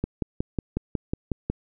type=click train; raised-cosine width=3 ms; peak=-12 dBFS; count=9; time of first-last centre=0.04-1.5 s; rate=5.48 Hz; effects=none